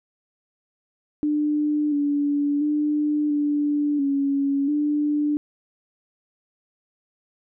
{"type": "tone with pitch steps", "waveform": "sine", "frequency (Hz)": [298.4, 288.3, 298.2, 292.9, 278.6, 295.8], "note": ["D4", "D4", "D4", "D4", "C#4", "D4"], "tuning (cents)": [28, -32, 27, -5, 9, 13], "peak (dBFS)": -19, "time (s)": [1.23, 5.37], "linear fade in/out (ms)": 0, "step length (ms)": 690, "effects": []}